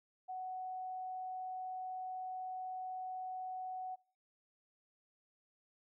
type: tone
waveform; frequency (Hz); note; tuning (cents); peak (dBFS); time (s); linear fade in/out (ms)
sine; 744; F#5; +9; -40; 0.28-3.96; 20
effects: noise-tail reverb RT60 0.5 s tail -25 dB re dry